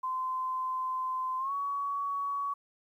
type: tone with pitch glide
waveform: sine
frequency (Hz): 1032 to 1125.4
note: C6 to C#6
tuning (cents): -24 to +26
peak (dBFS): -30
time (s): 0.03-2.54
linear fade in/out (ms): 10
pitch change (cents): +150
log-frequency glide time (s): 1.38-1.53
effects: 11-bit